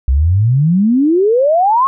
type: exponential sweep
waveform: sine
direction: up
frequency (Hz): 61.74 to 1108.7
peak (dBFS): -8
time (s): 0.08-1.87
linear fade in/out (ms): 0
effects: none